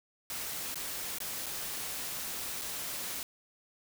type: noise with dropouts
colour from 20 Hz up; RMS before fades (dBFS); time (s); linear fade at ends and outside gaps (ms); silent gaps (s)
white; -38; 0.3-3.23; 1; 0.744-0.756 / 1.185-1.203 / 1.46-1.465 / 2.614-2.618
effects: none